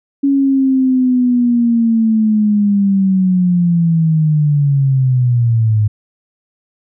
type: linear sweep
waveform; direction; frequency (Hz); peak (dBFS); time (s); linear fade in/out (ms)
sine; down; 279.5 to 104.5; -9; 0.23-5.88; 10
effects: none